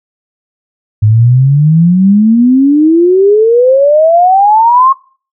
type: exponential sweep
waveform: sine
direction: up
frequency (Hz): 103.83 to 1088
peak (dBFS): -3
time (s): 1.02-4.93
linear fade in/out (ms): 10
effects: noise-tail reverb RT60 0.4 s tail -21 dB re dry